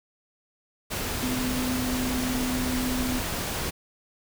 sine tone in noise, 252.8 Hz, B3, 41 cents sharp, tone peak -27 dBFS, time 1.22-3.2 s, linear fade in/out 20 ms, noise pink, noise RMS -30 dBFS, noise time 0.9-3.71 s, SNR 0 dB, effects none

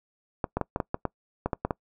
clicks, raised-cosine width 1 ms, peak -12 dBFS, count 11, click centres 0.442 / 0.57 / 0.613 / 0.761 / 0.802 / 0.944 / 1.053 / 1.46 / 1.532 / 1.65 / 1.708 s, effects noise-tail reverb RT60 0.1 s tail -24 dB re dry

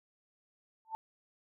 sine tone with exponential growth, 886 Hz, A5, 12 cents sharp, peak -31 dBFS, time 0.85-0.95 s, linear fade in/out 0 ms, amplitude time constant 21 ms, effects none

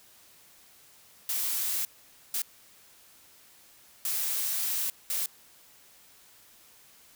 blue noise bursts at uneven times, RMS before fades -30 dBFS, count 4, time 1.29-1.85 / 2.34-2.42 / 4.05-4.9 / 5.1-5.26 s, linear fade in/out 2 ms, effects white hiss -57 dBFS RMS until 7.15 s

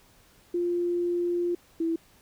sine tone pair in turn, 349.2 / 329.6 Hz, F4 / E4, 0 / 0 cents, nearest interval minor second, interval 100 cents, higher first, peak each -24 dBFS, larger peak neither, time 0.54-1.55 / 1.8-1.96 s, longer first, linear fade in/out 5 ms, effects pink hiss -59 dBFS RMS until 2.21 s

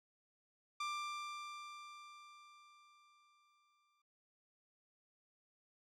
sawtooth tone with exponential decay, 1184 Hz, D6, 14 cents sharp, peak -34 dBFS, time 0.8-4.02 s, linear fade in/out 5 ms, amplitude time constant 700 ms, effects low-pass 6000 Hz 12 dB/octave

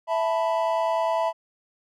triangle chord, E suspended fourth, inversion none, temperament just, 659.3 / 879 / 988.9 Hz, E5 / A5 / B5, 0 / -2 / +2 cents, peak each -22 / -26 / -25 dBFS, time 0.07-1.33 s, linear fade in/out 50 ms, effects none

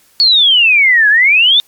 sine exponential two-way sweep, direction down then up, 4483 to 1640 to 3668 Hz, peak -5 dBFS, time 0.2-1.6 s, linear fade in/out 0 ms, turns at 1.09 s, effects white hiss -50 dBFS RMS until 1.67 s + MP3 96 kbps

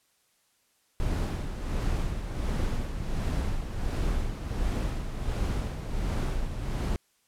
brown noise with tremolo, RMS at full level -27 dBFS, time 1-6.96 s, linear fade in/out 0 ms, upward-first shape sine, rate 1.4 Hz, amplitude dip 55%, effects white hiss -69 dBFS RMS until 7.27 s + low-pass 12000 Hz 12 dB/octave

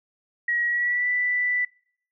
sine tone with pitch glide, 1906 to 1977.8 Hz, A#6 to B6, +38 to +2 cents, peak -21 dBFS, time 0.48-1.65 s, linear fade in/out 5 ms, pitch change +64 cents, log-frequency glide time 0.66-1.09 s, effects noise-tail reverb RT60 0.6 s tail -25 dB re dry

